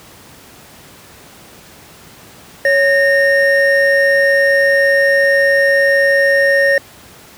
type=tone pair together; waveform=triangle; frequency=554.4 / 1841.8 Hz; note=C#5 / A#6; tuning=0 / -21 cents; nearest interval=octave + major sixth; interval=2079 cents; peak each=-10 dBFS; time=2.65-6.78 s; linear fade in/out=2 ms; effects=pink hiss -40 dBFS RMS until 7.37 s + high-pass 80 Hz 12 dB/octave